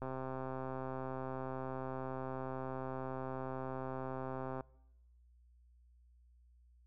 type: click train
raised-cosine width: 1 ms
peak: -28 dBFS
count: 602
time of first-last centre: 0.02-4.608 s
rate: 131 Hz
effects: noise-tail reverb RT60 0.9 s tail -24 dB re dry + added 60 Hz sine -62 dBFS peak until 6.86 s